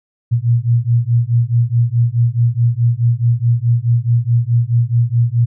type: beating tone pair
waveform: sine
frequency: 116.2 / 120.9 Hz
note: A#2 / B2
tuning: -5 / -36 cents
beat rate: 4.7 Hz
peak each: -14 dBFS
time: 0.31-5.46 s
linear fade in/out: 20 ms
effects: none